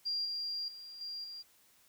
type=tone with level steps; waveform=sine; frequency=4774 Hz; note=D8; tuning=28 cents sharp; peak=-32 / -35 / -46 / -39 / -43 dBFS; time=0.05-1.43 s; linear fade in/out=20 ms; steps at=0.25 / 0.68 / 1.01 / 1.24 s; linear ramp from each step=2 ms; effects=white hiss -66 dBFS RMS until 1.88 s